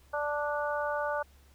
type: harmonic tone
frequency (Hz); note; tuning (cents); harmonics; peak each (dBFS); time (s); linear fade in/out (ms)
293.7; D4; 0; 2 / 3 / 4 / 5; -32 / -35 / -37 / -36; 0.13-1.23; 10
effects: added 69 Hz sine -57 dBFS peak until 1.54 s + pink hiss -64 dBFS RMS until 1.54 s